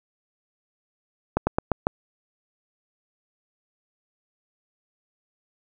slowing click train, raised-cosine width 1 ms, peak -6 dBFS, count 5, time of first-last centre 1.37-1.869 s, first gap 100 ms, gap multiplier 1.15, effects none

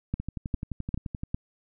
two click trains, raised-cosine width 5 ms, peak -15 / -20 dBFS, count 4 / 13, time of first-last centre 0.14-1.345 / 0.2-1.234 s, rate 2.49 / 11.6 Hz, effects none

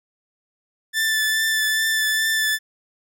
sawtooth tone with vibrato, 1760 Hz, A6, in tune, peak -15 dBFS, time 0.93-2.59 s, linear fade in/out 50 ms, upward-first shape triangle, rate 2.4 Hz, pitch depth 19 cents each way, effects none

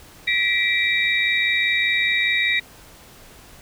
sine tone cluster, 1930 / 2035 / 2339 / 3773 Hz, B6 / C7 / D7 / A#7, -40 / -49 / -8 / +20 cents, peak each -22 / -27 / -21 / -24 dBFS, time 0.27-2.6 s, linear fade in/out 10 ms, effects pink hiss -46 dBFS RMS until 3.61 s

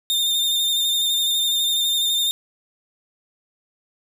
40% pulse tone with vibrato, 3633 Hz, A#7, 45 cents flat, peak -17 dBFS, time 0.1-2.31 s, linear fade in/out 0 ms, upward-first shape square, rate 12 Hz, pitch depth 18 cents each way, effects none

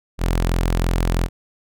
sawtooth tone, 43 Hz, F1, 26 cents flat, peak -13 dBFS, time 0.18-1.29 s, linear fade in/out 50 ms, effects none

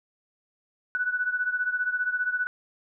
sine beating tone pair, 1480 / 1495 Hz, F#6 / F#6, 0 / +17 cents, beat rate 15 Hz, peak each -26 / -30 dBFS, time 0.95-2.47 s, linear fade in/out 0 ms, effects none

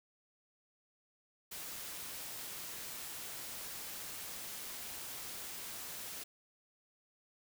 white noise, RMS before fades -45 dBFS, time 1.51-6.24 s, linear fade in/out 10 ms, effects none

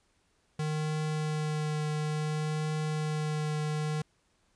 square tone with vibrato, 153.2 Hz, D#3, 27 cents flat, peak -30 dBFS, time 0.59-4.02 s, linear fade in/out 5 ms, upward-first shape triangle, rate 0.58 Hz, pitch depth 14 cents each way, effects pink hiss -71 dBFS RMS until 4.55 s + resampled to 22050 Hz

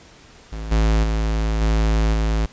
square tone with level steps, 54.2 Hz, A1, 25 cents flat, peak -28 / -15 / -19 / -16 / -18 dBFS, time 0.52-2.46 s, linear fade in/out 5 ms, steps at 0.71 / 1.03 / 1.61 / 2.13 s, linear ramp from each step 10 ms, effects pink hiss -47 dBFS RMS until 2.52 s + resampled to 16000 Hz

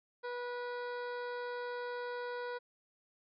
harmonic tone with a mistuned harmonic, 488 Hz, B4, 21 cents flat, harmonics 1 / 2 / 3 / 4 / 5 / 7 / 8 / 9 / 10, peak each -39 / -44 / -45 / -54 / -59 / -61 / -58 / -61 / -63 dBFS, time 0.23-2.59 s, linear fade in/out 20 ms, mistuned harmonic 7, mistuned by -45 cents, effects MP3 96 kbps

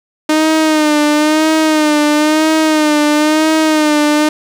sawtooth tone with vibrato, 306.6 Hz, D#4, 25 cents flat, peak -5 dBFS, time 0.29-4.29 s, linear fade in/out 5 ms, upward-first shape sine, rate 1 Hz, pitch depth 53 cents each way, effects low-pass 10000 Hz 12 dB/octave + 7-bit

